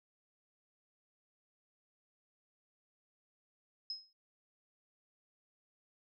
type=tone with exponential decay; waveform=sine; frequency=5130 Hz; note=E8; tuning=48 cents flat; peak=-35 dBFS; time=3.9-4.13 s; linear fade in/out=2 ms; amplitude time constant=48 ms; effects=none